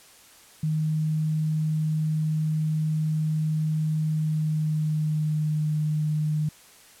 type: tone with pitch glide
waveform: sine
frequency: 155.56 to 152.8 Hz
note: D#3 to D#3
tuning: 0 to -31 cents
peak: -22 dBFS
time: 0.63-6.49 s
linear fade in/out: 5 ms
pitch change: -31 cents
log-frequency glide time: 4.1-5.66 s
effects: white hiss -52 dBFS RMS until 7 s + low-pass 12000 Hz 12 dB/octave